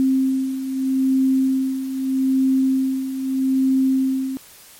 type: beating tone pair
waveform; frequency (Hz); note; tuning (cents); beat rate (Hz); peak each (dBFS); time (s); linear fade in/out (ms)
sine; 263.7 / 264.5; C4 / C4; +14 / +19; 0.8; -23 / -17; 0-4.37; 0
effects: white hiss -45 dBFS RMS until 4.79 s + MP3 64 kbps